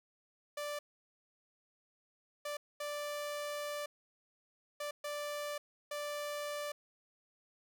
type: tone bursts at uneven times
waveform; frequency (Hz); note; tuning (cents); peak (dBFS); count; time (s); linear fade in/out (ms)
sawtooth; 587; D5; -1; -34; 6; 0.57-0.79 / 2.45-2.57 / 2.8-3.86 / 4.8-4.91 / 5.04-5.58 / 5.91-6.72; 5
effects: none